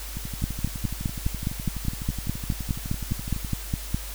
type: two click trains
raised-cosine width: 5 ms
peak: -20 / -12 dBFS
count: 40 / 18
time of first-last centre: 0.17-3.447 / 0.44-3.945 s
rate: 11.9 / 4.85 Hz
effects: added 50 Hz sine -35 dBFS peak until 4.14 s + white hiss -39 dBFS RMS until 4.14 s